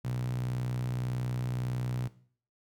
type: tone with high-pass filter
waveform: sawtooth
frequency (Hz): 61.74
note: B1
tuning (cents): 0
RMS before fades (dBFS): -33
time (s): 0.04-2.08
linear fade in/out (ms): 10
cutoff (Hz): 130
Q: 5.2
effects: noise-tail reverb RT60 0.5 s tail -17 dB re dry